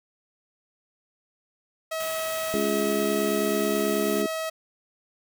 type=tone; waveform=sawtooth; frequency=642 Hz; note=E5; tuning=46 cents flat; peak=-24 dBFS; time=1.91-4.5 s; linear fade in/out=10 ms
type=band-stop noise; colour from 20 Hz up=white; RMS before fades=-37 dBFS; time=2-4.22 s; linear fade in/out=2 ms; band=4000 to 5700 Hz; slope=96 dB/octave
type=harmonic tone; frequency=69.3 Hz; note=C#2; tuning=in tune; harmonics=3 / 4 / 5 / 6; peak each=-29 / -31 / -30 / -27 dBFS; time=2.54-4.26 s; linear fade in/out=0 ms
effects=none